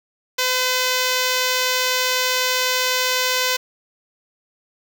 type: tone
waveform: 5% pulse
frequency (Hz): 508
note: B4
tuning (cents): +49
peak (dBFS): -6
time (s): 0.38-3.57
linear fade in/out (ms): 10
effects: 8-bit